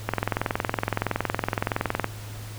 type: click train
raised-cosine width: 0.5 ms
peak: -8 dBFS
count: 43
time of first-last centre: 0.09-2.043 s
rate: 21.5 Hz
effects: added 106 Hz sine -36 dBFS peak until 2.58 s + pink hiss -43 dBFS RMS until 2.58 s